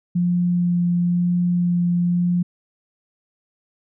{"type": "tone with vibrato", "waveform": "sine", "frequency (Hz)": 175.5, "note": "F3", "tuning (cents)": 9, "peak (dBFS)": -16, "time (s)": [0.15, 2.43], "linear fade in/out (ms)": 10, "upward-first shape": "sine", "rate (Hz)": 1, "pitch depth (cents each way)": 9, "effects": []}